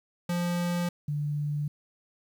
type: tone pair in turn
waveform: square / sine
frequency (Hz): 174.61 / 147.25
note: F3 / D3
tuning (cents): 0 / +5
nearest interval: minor third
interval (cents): 295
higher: first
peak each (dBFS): -27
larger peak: neither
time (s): 0.29-0.89 / 1.08-1.68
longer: neither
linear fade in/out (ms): 5
effects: 10-bit